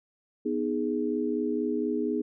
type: chord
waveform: sine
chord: G# minor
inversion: first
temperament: equal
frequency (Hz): 246.9 / 311.1 / 415.3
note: B3 / D#4 / G#4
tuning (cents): 0 / 0 / 0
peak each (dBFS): -30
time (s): 0.45-2.22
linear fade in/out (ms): 10
effects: none